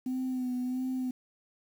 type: tone with vibrato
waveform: sine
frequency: 253.8 Hz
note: B3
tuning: 47 cents sharp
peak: -28 dBFS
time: 0.06-1.11 s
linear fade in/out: 5 ms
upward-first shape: sine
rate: 1.5 Hz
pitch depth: 32 cents each way
effects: tanh soft clip ceiling -27 dBFS + 9-bit